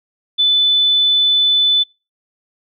sine tone, 3500 Hz, A7, 10 cents flat, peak -10 dBFS, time 0.38-1.84 s, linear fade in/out 20 ms, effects noise-tail reverb RT60 0.3 s tail -25 dB re dry

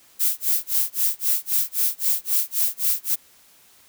violet noise with tremolo, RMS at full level -19 dBFS, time 0.19-3.16 s, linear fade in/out 20 ms, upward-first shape sine, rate 3.8 Hz, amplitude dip 100%, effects white hiss -54 dBFS RMS until 3.88 s

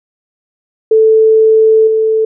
sine tone with level steps, 440.3 Hz, A4, 1 cent sharp, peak -4 / -8 dBFS, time 0.91-2.25 s, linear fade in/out 5 ms, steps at 1.87 s, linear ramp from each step 5 ms, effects none

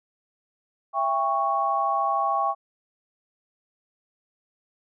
sine chord, C# diminished, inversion first, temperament just, 665.2 / 798.3 / 1108.7 Hz, E5 / G5 / C#6, +16 / +31 / 0 cents, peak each -29 / -25 / -24 dBFS, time 0.93-2.55 s, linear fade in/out 50 ms, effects none

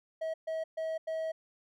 triangle tone bursts at uneven times, 642 Hz, E5, 46 cents flat, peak -30 dBFS, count 4, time 0.21-0.34 / 0.47-0.64 / 0.77-0.98 / 1.07-1.32 s, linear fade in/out 10 ms, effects none

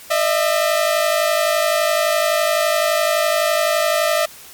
sawtooth tone pair together, 607.5 / 659.3 Hz, D#5 / E5, -42 / 0 cents, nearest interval minor second, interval 142 cents, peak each -14 dBFS, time 0.1-4.26 s, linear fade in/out 10 ms, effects white hiss -40 dBFS RMS until 4.53 s + MP3 96 kbps

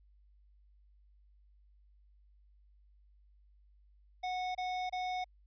square tone bursts, 734 Hz, F#5, 14 cents flat, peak -35 dBFS, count 3, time 4.23-5.244 s, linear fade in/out 10 ms, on 320 ms, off 27 ms, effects added 50 Hz sine -61 dBFS peak until 5.46 s + resampled to 11025 Hz

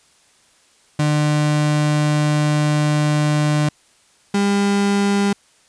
35% pulse tone pair in turn, 150 / 200.7 Hz, D3 / G3, +37 / +41 cents, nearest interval perfect fourth, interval 504 cents, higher second, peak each -13 dBFS, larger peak neither, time 0.99-3.69 / 4.34-5.33 s, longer first, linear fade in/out 5 ms, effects white hiss -55 dBFS RMS until 5.68 s + resampled to 22050 Hz

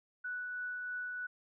sine tone with tremolo, 1480 Hz, F#6, in tune, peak -36 dBFS, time 0.24-1.27 s, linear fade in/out 10 ms, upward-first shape triangle, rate 3.1 Hz, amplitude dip 25%, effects none

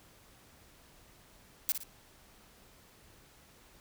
blue noise with echo, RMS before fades -29 dBFS, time 1.69-1.72 s, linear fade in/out 0 ms, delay 57 ms, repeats 2, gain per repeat -8 dB, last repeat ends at 1.834 s, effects pink hiss -60 dBFS RMS until 3.8 s

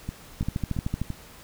two click trains, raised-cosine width 5 ms, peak -14 / -18 dBFS, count 9 / 4, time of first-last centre 0.41-1.016 / 0.09-1.104 s, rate 13.2 / 2.96 Hz, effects pink hiss -48 dBFS RMS until 1.43 s

